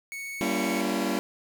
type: tone with vibrato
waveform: 45% pulse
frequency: 2217 Hz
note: C#7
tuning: in tune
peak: -34 dBFS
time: 0.12-0.81 s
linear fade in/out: 0 ms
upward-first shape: triangle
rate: 15 Hz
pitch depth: 8 cents each way
type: chord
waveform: sawtooth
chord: G diminished seventh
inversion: none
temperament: just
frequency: 196 / 235.2 / 282.2 / 338.7 Hz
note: G3 / Bb3 / Db4 / Fb4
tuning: 0 / +16 / +31 / +47 cents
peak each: -27 dBFS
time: 0.41-1.19 s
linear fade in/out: 0 ms
effects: 9-bit